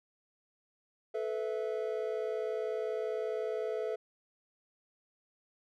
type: chord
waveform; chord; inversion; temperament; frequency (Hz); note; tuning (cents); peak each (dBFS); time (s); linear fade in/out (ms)
triangle; A suspended second; none; equal with one note detuned; 433.9 / 493.9 / 659.3; A4 / B4 / E5; -24 / 0 / 0; -33 / -36 / -37; 1.14-3.96; 10
effects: none